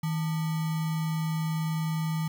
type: tone with sample-and-hold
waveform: sine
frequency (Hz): 159.4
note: D#3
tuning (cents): +42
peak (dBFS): -26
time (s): 0.03-2.28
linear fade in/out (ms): 5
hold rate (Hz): 1050
effects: none

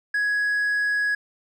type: tone with hard clipping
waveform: sine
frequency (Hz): 1670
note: G#6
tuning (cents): +9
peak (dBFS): -21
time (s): 0.14-1.15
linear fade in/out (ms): 5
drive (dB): 2
effects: none

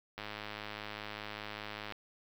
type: click train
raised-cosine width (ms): 0.3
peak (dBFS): -25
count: 184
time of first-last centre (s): 0.18-1.923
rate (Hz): 105
effects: 9-bit

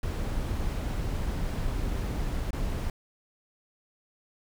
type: noise with dropouts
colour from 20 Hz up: brown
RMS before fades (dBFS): -30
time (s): 0.03-2.9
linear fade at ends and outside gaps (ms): 2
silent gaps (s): 2.507-2.53
effects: none

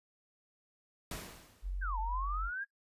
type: noise with exponential decay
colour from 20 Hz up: pink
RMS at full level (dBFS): -40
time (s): 1.11-1.85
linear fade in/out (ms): 2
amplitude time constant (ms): 160
type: tone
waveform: sine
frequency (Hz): 46.25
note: F#1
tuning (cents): 0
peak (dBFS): -34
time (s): 1.62-2.51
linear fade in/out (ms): 50
type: exponential two-way sweep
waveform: sine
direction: down then up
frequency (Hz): 1660 to 860 to 1660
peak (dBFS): -36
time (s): 1.81-2.65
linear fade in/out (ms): 20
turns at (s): 1.99
effects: noise-tail reverb RT60 0.1 s tail -18 dB re dry + resampled to 32000 Hz

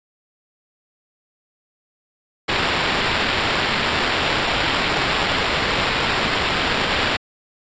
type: noise with sample-and-hold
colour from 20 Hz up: violet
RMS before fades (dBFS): -20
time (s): 2.48-7.17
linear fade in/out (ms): 10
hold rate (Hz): 6300
effects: resampled to 16000 Hz

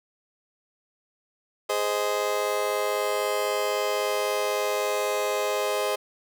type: chord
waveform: 30% pulse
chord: Ab major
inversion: none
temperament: just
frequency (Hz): 415.3 / 519.1 / 623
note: Ab4 / C5 / Eb5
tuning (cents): 0 / -14 / +2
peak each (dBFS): -26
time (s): 1.69-5.96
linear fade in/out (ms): 10
effects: none

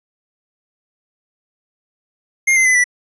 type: tone with pitch steps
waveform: square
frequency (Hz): 2122 / 2069 / 2017 / 1966.2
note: C7 / C7 / B6 / B6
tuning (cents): +24 / -20 / +36 / -8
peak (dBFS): -11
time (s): 2.47-2.842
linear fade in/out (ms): 10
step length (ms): 93
effects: resampled to 24000 Hz

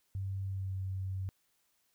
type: tone with pitch glide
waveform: sine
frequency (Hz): 96.8 to 95.03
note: G2 to F#2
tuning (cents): -21 to +47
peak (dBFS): -34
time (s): 0.15-1.29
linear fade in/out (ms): 0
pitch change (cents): -32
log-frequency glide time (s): 0.46-0.75
effects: white hiss -75 dBFS RMS until 1.94 s

